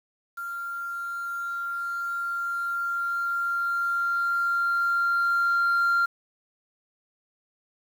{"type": "tone with level ramp", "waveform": "sine", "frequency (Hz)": 1387, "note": "F6", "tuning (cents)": -12, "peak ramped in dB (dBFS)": [-31, -17], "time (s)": [0.37, 6.06], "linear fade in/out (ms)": 10, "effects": ["tanh soft clip ceiling -18 dBFS", "8-bit"]}